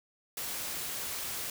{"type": "noise", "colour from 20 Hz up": "white", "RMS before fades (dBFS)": -37, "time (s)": [0.37, 1.5], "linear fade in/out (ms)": 2, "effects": []}